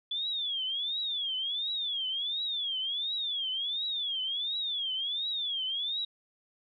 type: tone with vibrato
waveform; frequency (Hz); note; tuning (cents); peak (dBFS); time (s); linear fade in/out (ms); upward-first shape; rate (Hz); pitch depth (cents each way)
sine; 3430; A7; -45; -30; 0.11-6.05; 5; triangle; 1.4; 230
effects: none